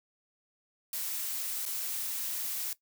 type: noise with dropouts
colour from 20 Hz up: blue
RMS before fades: -35 dBFS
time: 0.93-2.73 s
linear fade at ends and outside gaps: 2 ms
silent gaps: 1.654-1.661 s
effects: noise-tail reverb RT60 0.1 s tail -17 dB re dry